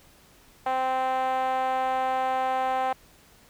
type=tone with band-pass filter; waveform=5% pulse; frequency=260 Hz; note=C4; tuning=11 cents flat; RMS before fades=-26 dBFS; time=0.66-2.93 s; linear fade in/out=5 ms; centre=730 Hz; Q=3.8; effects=pink hiss -56 dBFS RMS until 3.49 s